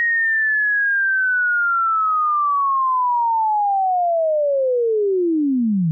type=linear sweep; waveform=sine; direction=down; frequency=1886 to 152.6 Hz; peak=-15 dBFS; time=0-5.91 s; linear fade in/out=0 ms; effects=none